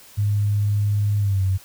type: tone with pitch glide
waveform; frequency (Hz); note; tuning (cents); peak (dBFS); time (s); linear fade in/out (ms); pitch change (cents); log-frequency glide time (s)
sine; 103.1 to 95.09; G#2 to F#2; -12 to +48; -17; 0.17-1.58; 20; -140; 1.19-1.42
effects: white hiss -47 dBFS RMS until 1.64 s